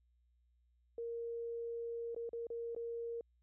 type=tone with dropouts; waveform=sine; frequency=466.2 Hz; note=A#4; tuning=in tune; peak=-39 dBFS; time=0.98-3.21 s; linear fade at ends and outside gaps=2 ms; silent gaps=2.147-2.163 / 2.292-2.331 / 2.469-2.502 / 2.749-2.763 s; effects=added 60 Hz sine -70 dBFS peak until 3.42 s